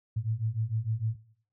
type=beating tone pair; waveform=sine; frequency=107.6 / 114.2 Hz; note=A2 / A#2; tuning=-38 / -35 cents; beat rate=6.6 Hz; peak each=-31 dBFS; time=0.16-1.16 s; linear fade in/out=10 ms; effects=noise-tail reverb RT60 0.6 s tail -17 dB re dry